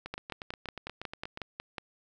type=two click trains; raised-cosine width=0.3 ms; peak=-23 / -20 dBFS; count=12 / 10; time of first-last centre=0.06-1.374 / 0.14-1.782 s; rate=8.37 / 5.48 Hz; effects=none